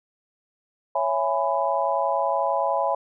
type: chord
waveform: sine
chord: C# minor seventh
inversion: none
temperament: just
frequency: 554.4 / 665.2 / 831.5 / 997.9 Hz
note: C#5 / E5 / G#5 / B5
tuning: 0 / +16 / +2 / +18 cents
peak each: -26 dBFS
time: 0.95-2.95 s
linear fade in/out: 5 ms
effects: none